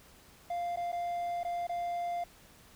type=tone with dropouts; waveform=triangle; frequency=697 Hz; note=F5; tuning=4 cents flat; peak=-30 dBFS; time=0.5-2.24 s; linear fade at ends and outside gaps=5 ms; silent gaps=0.761-0.771 / 0.919-0.927 / 1.433-1.448 / 1.67-1.693 s; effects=pink hiss -58 dBFS RMS until 2.75 s